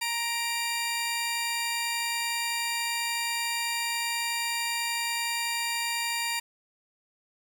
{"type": "tone pair together", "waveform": "15% pulse", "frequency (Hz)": [933.9, 2360], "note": ["A#5", "D7"], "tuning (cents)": [3, 8], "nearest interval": "octave + major third", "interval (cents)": 1605, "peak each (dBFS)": -24, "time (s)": [0.01, 6.4], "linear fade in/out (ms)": 10, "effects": ["9-bit"]}